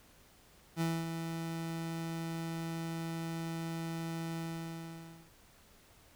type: tone with ADSR envelope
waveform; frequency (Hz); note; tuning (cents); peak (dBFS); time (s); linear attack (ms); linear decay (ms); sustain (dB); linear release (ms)
30% pulse; 164.81; E3; 0; -27; 0.76-5.31; 50; 240; -7; 930
effects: pink hiss -62 dBFS RMS until 6.15 s